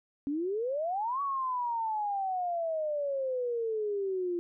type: exponential two-way sweep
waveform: sine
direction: up then down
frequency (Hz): 273.6 to 1136 to 343.3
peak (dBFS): -29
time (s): 0.27-4.39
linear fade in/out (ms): 0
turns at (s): 1.21
effects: none